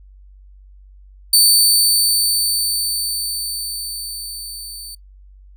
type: tone with level ramp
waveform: 20% pulse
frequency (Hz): 4554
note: C#8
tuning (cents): +46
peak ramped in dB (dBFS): -3 to -26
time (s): 1.33-4.95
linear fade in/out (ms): 5
effects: noise-tail reverb RT60 0.1 s tail -20 dB re dry + added 48 Hz sine -41 dBFS peak until 5.56 s